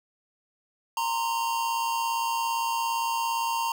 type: tone pair together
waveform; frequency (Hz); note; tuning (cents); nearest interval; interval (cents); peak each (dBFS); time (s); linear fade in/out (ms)
square; 925.5 / 1043; A#5 / C6; -13 / -6; major second; 207; -27 / -33; 0.97-3.72; 2
effects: none